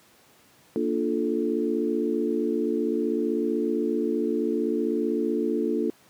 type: chord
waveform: sine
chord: Bb major seventh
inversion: none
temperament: equal with one note detuned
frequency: 233.1 / 293.7 / 349.2 / 437.2 Hz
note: Bb3 / D4 / F4 / A4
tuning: 0 / 0 / 0 / -11 cents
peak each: -28 dBFS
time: 0.76-5.9 s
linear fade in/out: 0 ms
effects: pink hiss -57 dBFS RMS until 6.09 s + high-pass 150 Hz 12 dB/octave